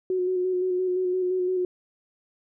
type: tone with vibrato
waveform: sine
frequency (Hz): 366.7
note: F#4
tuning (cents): -15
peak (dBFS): -22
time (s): 0.1-1.65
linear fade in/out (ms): 2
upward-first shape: square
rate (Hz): 5.8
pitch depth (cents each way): 21
effects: none